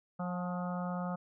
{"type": "harmonic tone with a mistuned harmonic", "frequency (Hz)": 179, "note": "F3", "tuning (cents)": 43, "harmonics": [1, 3, 4, 5, 6, 7, 8], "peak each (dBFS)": [-35, -43, -43, -46, -51, -44, -53], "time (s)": [0.19, 1.16], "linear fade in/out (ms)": 10, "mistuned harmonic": 5, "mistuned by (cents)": -41, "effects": []}